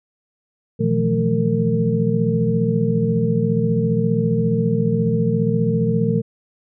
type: tone cluster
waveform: sine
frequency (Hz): 120.8 / 161.4 / 176.1 / 218.2 / 456.3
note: B2 / E3 / F3 / A3 / A#4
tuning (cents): -38 / -36 / +15 / -14 / -37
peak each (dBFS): -22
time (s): 0.79-6.22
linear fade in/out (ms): 20
effects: none